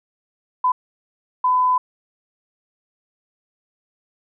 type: tone bursts at uneven times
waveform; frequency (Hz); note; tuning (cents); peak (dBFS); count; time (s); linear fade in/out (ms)
sine; 1006; B5; +32; -14; 2; 0.64-0.72 / 1.44-1.78; 5
effects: none